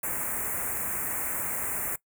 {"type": "band-stop noise", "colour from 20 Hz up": "white", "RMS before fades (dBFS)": -31, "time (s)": [0.03, 1.96], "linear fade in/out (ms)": 5, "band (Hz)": [2300, 7500], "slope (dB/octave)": 48, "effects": ["noise-tail reverb RT60 0.1 s tail -20 dB re dry"]}